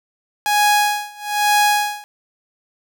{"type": "tone with tremolo", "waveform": "sawtooth", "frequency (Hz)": 830.6, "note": "G#5", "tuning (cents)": 0, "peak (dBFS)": -8, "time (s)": [0.46, 2.04], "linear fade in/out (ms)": 0, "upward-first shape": "sine", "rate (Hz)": 1.1, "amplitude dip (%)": 95, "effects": []}